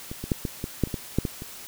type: clicks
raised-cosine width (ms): 3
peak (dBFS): -21 / -19 / -9 / -14 / -16 / -8 / -25 / -15 / -8 / -13 / -23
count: 11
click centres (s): 0.115 / 0.24 / 0.318 / 0.452 / 0.641 / 0.837 / 0.873 / 0.942 / 1.186 / 1.252 / 1.421
effects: white hiss -42 dBFS RMS until 1.67 s